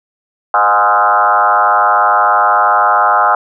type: tone with frequency modulation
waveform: sine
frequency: 1042 Hz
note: C6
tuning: 7 cents flat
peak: -7 dBFS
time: 0.54-3.35 s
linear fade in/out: 2 ms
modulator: 107 Hz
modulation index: 3.5
effects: none